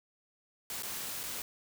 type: noise with dropouts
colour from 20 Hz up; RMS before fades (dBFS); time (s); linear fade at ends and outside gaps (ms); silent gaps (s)
white; -39; 0.7-1.42; 1; 0.824-0.832 / 1.232-1.236
effects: none